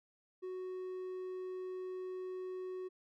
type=tone; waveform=triangle; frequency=370 Hz; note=F#4; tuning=in tune; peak=-38 dBFS; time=0.42-2.89 s; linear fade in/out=20 ms; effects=none